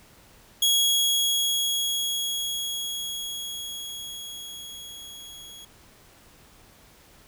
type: tone with level ramp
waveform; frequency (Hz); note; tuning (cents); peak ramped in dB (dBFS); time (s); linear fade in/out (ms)
sawtooth; 3322; G#7; 0; -15 to -39; 0.62-5.65; 5
effects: pink hiss -54 dBFS RMS until 7.27 s